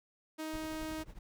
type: tone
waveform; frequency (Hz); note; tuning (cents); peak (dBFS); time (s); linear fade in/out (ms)
sawtooth; 314.1; D#4; +16; -34; 0.38-1.04; 20
type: noise with tremolo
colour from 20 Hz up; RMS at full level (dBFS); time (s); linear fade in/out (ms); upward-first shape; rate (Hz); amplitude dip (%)
brown; -45; 0.53-1.19; 5; triangle; 11; 90
effects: none